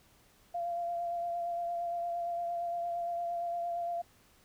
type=tone with vibrato; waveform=sine; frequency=690 Hz; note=F5; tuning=21 cents flat; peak=-32 dBFS; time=0.54-4.02 s; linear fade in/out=10 ms; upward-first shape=sine; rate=8.7 Hz; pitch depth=19 cents each way; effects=pink hiss -64 dBFS RMS until 4.44 s